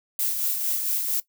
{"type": "noise with tremolo", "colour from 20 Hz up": "violet", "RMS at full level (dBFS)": -24, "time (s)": [0.19, 1.2], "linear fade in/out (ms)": 2, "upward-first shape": "sine", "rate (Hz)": 4.4, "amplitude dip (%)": 40, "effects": ["noise-tail reverb RT60 0.1 s tail -17 dB re dry"]}